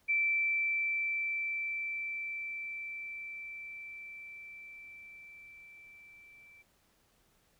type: tone with level ramp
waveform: sine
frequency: 2333 Hz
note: D7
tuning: 12 cents flat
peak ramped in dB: -26 to -55 dBFS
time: 0.08-6.63 s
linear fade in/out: 20 ms
effects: pink hiss -70 dBFS RMS until 7.59 s